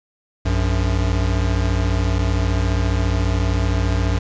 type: tone pair together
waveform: square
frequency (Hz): 59.28 / 94.1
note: A#1 / F#2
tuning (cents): +30 / +30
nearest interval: minor sixth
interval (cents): 800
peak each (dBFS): -20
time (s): 0.45-4.19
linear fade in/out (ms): 10
effects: resampled to 16000 Hz + 8-bit